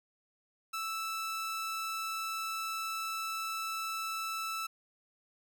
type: tone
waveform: sawtooth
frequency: 1318.5 Hz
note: E6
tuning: in tune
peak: -31 dBFS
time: 0.73-4.67 s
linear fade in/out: 10 ms
effects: none